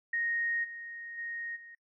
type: tone with level steps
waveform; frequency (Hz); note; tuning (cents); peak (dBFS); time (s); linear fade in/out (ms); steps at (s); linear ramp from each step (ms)
sine; 1864.7; A#6; 0; -29 / -41 / -36 / -48; 0.13-1.75; 5; 0.63 / 1.17 / 1.55; 20
effects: noise-tail reverb RT60 0.1 s tail -24 dB re dry